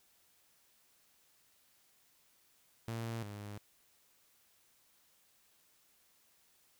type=tone pair in turn; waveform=sawtooth; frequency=114.6 / 103.16 Hz; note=A#2 / G#2; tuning=-29 / -11 cents; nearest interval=major second; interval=182 cents; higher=first; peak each=-34 / -40 dBFS; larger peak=first; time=2.88-3.23 / 3.23-3.58 s; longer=neither; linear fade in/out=0 ms; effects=white hiss -70 dBFS RMS until 6.79 s